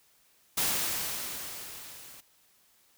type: noise with level ramp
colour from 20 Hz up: white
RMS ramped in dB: -27 to -50 dBFS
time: 0.57-2.21 s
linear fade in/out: 10 ms
effects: white hiss -65 dBFS RMS until 2.97 s